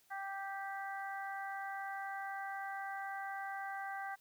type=harmonic tone; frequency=392 Hz; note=G4; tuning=in tune; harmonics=2 / 3 / 4 / 5; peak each=-42 / -50 / -45 / -50 dBFS; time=0.1-4.16 s; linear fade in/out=20 ms; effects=white hiss -70 dBFS RMS until 4.2 s